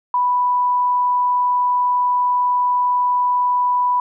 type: tone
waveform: sine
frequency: 987.8 Hz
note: B5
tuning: in tune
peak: -14 dBFS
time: 0.14-4 s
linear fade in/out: 2 ms
effects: none